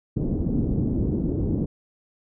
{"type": "low-pass noise", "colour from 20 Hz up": "white", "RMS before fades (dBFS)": -24, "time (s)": [0.16, 1.66], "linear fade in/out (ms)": 10, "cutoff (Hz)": 320, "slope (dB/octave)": 24, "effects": []}